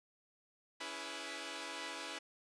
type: chord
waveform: 5% pulse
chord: C# minor seventh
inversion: none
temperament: equal with one note detuned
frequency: 281.7 / 329.6 / 415.3 / 493.9 Hz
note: C#4 / E4 / G#4 / B4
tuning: +28 / 0 / 0 / 0 cents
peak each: -37 / -35 / -40 / -36 dBFS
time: 0.8-2.19 s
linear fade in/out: 10 ms
effects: resampled to 22050 Hz